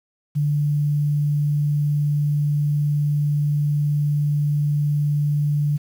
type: tone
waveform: sine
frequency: 146.83 Hz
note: D3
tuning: in tune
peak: -17 dBFS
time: 0.35-5.78 s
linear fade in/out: 20 ms
effects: 8-bit